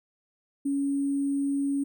sine tone with sample-and-hold, 279.2 Hz, C#4, 13 cents sharp, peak -24 dBFS, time 0.65-1.84 s, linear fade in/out 10 ms, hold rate 8820 Hz, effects none

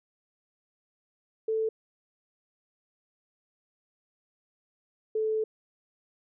sine tone pair in turn, 441.6 / 436.3 Hz, A4 / A4, +6 / -15 cents, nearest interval unison, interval 21 cents, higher first, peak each -25 dBFS, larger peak neither, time 1.48-1.69 / 5.15-5.44 s, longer second, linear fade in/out 5 ms, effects none

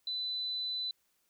sine tone, 4000 Hz, B7, 21 cents sharp, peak -33 dBFS, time 0.07-0.91 s, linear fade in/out 2 ms, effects white hiss -75 dBFS RMS until 1.29 s

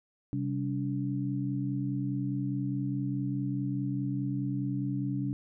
sine tone cluster, 131.2 / 196 / 286 Hz, C3 / G3 / D4, +5 / 0 / -46 cents, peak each -32 / -36 / -33 dBFS, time 0.33-5.33 s, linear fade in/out 0 ms, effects none

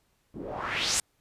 white noise with low-pass filter sweep, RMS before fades -31 dBFS, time 0.34-1 s, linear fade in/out 2 ms, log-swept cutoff 240 to 9000 Hz, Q 2.8, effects pink hiss -71 dBFS RMS until 1.2 s + resampled to 32000 Hz

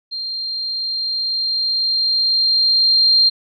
sine tone with level ramp, 4186 Hz, C8, in tune, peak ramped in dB -23 to -9 dBFS, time 0.11-3.3 s, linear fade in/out 20 ms, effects none

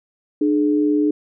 sine tone pair together, 299.4 / 423.4 Hz, D4 / G#4, +33 / +33 cents, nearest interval tritone, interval 600 cents, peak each -15 / -22 dBFS, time 0.41-1.11 s, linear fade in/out 5 ms, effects none

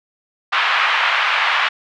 pink band-pass noise, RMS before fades -17 dBFS, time 0.52-1.69 s, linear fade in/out 10 ms, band 950 to 3100 Hz, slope 24 dB/octave, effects none

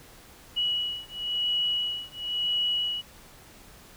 sine beating tone pair, 2926 / 2926.97 Hz, F#7 / F#7, -20 / -19 cents, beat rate 0.97 Hz, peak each -29 dBFS, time 0.56-3.02 s, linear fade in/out 20 ms, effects pink hiss -51 dBFS RMS until 3.96 s

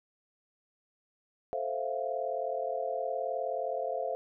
sine chord, F major seventh, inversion first, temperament equal, 440 / 523.3 / 659.3 / 698.5 Hz, A4 / C5 / E5 / F5, 0 / 0 / 0 / 0 cents, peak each -39 / -35 / -36 / -36 dBFS, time 1.53-4.15 s, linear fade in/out 0 ms, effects none

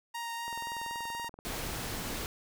sawtooth tone with vibrato, 932.3 Hz, A#5, in tune, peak -32 dBFS, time 0.14-1.29 s, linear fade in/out 10 ms, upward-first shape sine, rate 4 Hz, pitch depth 9 cents each way
click train, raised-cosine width 1 ms, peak -33 dBFS, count 20, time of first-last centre 0.48-1.389 s, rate 20.9 Hz
pink noise, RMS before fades -37 dBFS, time 1.45-2.26 s, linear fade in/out 0 ms
effects none

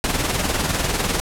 pink noise with tremolo, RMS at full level -19 dBFS, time 0.04-1.2 s, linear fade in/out 0 ms, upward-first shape sine, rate 20 Hz, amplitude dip 55%, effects low-pass 12000 Hz 12 dB/octave

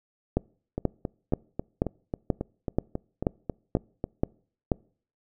two click trains, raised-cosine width 2 ms, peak -9 / -16 dBFS, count 10 / 13, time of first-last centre 0.37-4.718 / 0.78-4.041 s, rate 2.07 / 3.68 Hz, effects noise-tail reverb RT60 0.5 s tail -26 dB re dry

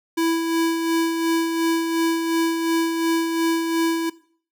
square tone with tremolo, 330 Hz, E4, 2 cents sharp, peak -18 dBFS, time 0.17-4.1 s, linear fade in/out 10 ms, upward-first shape sine, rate 2.8 Hz, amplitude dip 45%, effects noise-tail reverb RT60 0.5 s tail -19 dB re dry

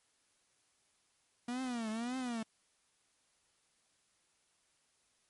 45% pulse tone with vibrato, 237.6 Hz, A#3, 33 cents sharp, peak -36 dBFS, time 1.48-2.43 s, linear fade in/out 5 ms, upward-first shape triangle, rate 1.8 Hz, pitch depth 180 cents each way, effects white hiss -74 dBFS RMS until 5.29 s + MP3 48 kbps

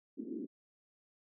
white band-pass noise, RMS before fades -42 dBFS, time 0.17-0.47 s, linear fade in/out 20 ms, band 220 to 350 Hz, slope 48 dB/octave, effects none

